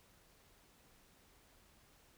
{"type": "silence", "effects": ["pink hiss -67 dBFS RMS until 2.17 s"]}